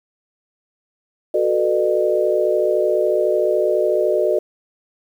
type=chord; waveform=sine; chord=B dominant seventh; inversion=second; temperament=equal with one note detuned; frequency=370 / 440 / 493.9 / 606.3 Hz; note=F#4 / A4 / B4 / D#5; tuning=0 / 0 / 0 / -45 cents; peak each=-20 / -21 / -24 / -18 dBFS; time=1.34-4.39 s; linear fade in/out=5 ms; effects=8-bit